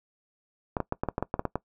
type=clicks; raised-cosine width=1 ms; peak=-13 dBFS; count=11; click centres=0.768 / 0.803 / 0.924 / 1.035 / 1.087 / 1.181 / 1.226 / 1.341 / 1.394 / 1.453 / 1.556 s; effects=noise-tail reverb RT60 0.1 s tail -20 dB re dry